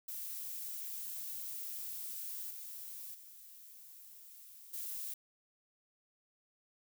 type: noise with level steps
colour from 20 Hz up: violet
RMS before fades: -43 / -47 / -55 / -42 dBFS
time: 0.08-5.14 s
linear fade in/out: 5 ms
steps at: 2.5 / 3.14 / 4.73 s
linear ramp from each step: 10 ms
effects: none